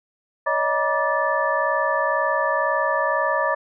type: tone cluster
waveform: sine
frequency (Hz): 563 / 625 / 958 / 1172 / 1748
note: C#5 / D#5 / A#5 / D6 / A6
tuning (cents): +27 / +8 / +47 / -4 / -12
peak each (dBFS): -25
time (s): 0.46-3.55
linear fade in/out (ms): 10
effects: none